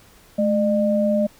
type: tone pair together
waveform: sine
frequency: 214.2 / 604.2 Hz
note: A3 / D5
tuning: -46 / +49 cents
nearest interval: octave + tritone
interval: 1795 cents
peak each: -19 dBFS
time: 0.38-1.27 s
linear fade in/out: 10 ms
effects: pink hiss -51 dBFS RMS until 1.39 s